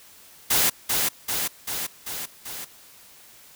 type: noise with echo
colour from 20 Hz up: white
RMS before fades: -20 dBFS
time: 0.5-0.7 s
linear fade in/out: 10 ms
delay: 390 ms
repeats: 5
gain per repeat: -3 dB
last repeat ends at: 2.65 s
effects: white hiss -50 dBFS RMS until 3.55 s